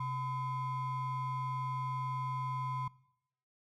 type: ring-modulated tone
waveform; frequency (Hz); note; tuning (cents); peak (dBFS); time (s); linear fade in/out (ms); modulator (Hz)
triangle; 571; D5; -49; -29; 0-2.88; 5; 440
effects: noise-tail reverb RT60 0.8 s tail -22 dB re dry